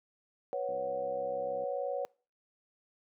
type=chord; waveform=sine; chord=B suspended second; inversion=none; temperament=equal; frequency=493.9 / 554.4 / 740 Hz; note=B4 / C#5 / F#5; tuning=0 / 0 / 0 cents; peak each=-37 / -34 / -39 dBFS; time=0.53-2.05 s; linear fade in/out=0 ms
type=click train; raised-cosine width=3 ms; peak=-37 dBFS; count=64; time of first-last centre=0.69-1.637 s; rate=66.5 Hz
effects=noise-tail reverb RT60 0.4 s tail -26 dB re dry + high-pass 200 Hz 12 dB/octave